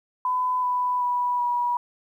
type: tone with pitch steps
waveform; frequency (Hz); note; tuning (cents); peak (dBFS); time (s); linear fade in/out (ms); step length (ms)
sine; 1005 / 992.9 / 980.9 / 969.1; B5 / B5 / B5 / B5; +30 / +9 / -12 / -33; -21; 0.25-1.77; 2; 380
effects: 10-bit